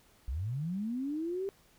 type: linear sweep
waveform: sine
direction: up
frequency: 55 to 399.8 Hz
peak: -32 dBFS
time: 0.28-1.49 s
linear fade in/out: 0 ms
effects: pink hiss -64 dBFS RMS until 1.78 s